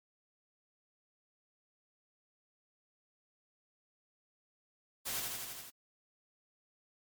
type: noise with echo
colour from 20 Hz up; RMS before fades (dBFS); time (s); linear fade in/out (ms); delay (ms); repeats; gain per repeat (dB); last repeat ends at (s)
white; -38; 5.05-5.21; 20; 83; 6; -2; 5.708
effects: MP3 96 kbps